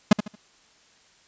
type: tone with echo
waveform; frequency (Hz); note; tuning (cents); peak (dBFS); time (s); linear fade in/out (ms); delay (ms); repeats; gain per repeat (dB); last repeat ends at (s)
45% pulse; 209.6; G#3; +16; -10; 0.11-0.13; 5; 75; 3; -11; 0.355
effects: white hiss -58 dBFS RMS until 1.27 s + resampled to 16000 Hz